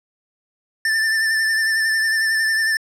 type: tone with vibrato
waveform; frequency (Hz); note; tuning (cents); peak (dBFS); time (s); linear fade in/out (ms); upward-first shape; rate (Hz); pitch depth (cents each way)
square; 1776; A6; +16; -17; 0.85-2.77; 2; triangle; 11; 37
effects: low-pass 10000 Hz 12 dB/octave